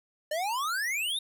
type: exponential sweep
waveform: square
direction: up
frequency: 587.3 to 3779 Hz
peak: -29 dBFS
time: 0.31-1.19 s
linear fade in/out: 5 ms
effects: none